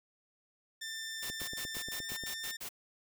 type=tone with pitch glide; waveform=15% pulse; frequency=1787 to 1799.4 Hz; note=A6 to A6; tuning=+26 to +38 cents; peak=-33 dBFS; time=0.81-2.57 s; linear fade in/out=10 ms; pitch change=+12 cents; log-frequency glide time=1.85-2.06 s
type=noise bursts; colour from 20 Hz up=white; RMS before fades=-42 dBFS; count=9; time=1.22-2.691 s; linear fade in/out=10 ms; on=87 ms; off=86 ms
type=click train; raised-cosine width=2 ms; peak=-32 dBFS; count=9; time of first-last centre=1.3-2.237 s; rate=8.54 Hz
effects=none